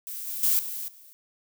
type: noise with level steps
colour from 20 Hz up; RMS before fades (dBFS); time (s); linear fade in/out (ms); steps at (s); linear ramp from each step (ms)
violet; -36 / -33 / -22 / -34 / -51; 0.07-1.13; 0; 0.27 / 0.43 / 0.59 / 0.88; 2
effects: none